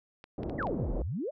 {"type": "clicks", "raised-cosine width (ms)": 0.3, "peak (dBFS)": -31, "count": 5, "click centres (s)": [0.241, 0.433, 0.497, 0.628, 0.67]}
{"type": "low-pass noise", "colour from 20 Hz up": "white", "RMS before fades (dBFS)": -36, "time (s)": [0.38, 1.02], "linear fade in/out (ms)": 2, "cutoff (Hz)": 540, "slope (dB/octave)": 24}
{"type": "exponential two-way sweep", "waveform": "sine", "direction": "down then up", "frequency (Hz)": [2093, 30.87, 655], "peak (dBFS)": -31, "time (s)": [0.58, 1.31], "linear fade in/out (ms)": 20, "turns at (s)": 0.94}
{"effects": []}